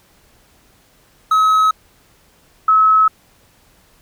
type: tone pair in turn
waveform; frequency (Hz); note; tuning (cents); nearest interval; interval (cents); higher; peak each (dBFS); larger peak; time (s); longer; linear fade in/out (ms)
triangle / sine; 1281 / 1289.9; E6 / E6; -50 / -38; unison; 12; second; -8; neither; 1.31-1.71 / 2.68-3.08; neither; 5
effects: pink hiss -53 dBFS RMS until 4.01 s